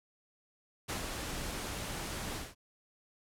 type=noise with ADSR envelope; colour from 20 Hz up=pink; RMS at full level=-36 dBFS; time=0.88-2.55 s; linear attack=18 ms; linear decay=120 ms; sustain=-3 dB; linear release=190 ms; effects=low-pass 12000 Hz 12 dB/octave